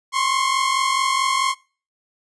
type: tone pair together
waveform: sawtooth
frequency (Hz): 1046.5 / 1091.1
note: C6 / C#6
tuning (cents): 0 / -28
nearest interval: minor second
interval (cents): 72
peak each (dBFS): -17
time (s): 0.12-1.55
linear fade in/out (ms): 50
effects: noise-tail reverb RT60 0.4 s tail -25 dB re dry + resampled to 22050 Hz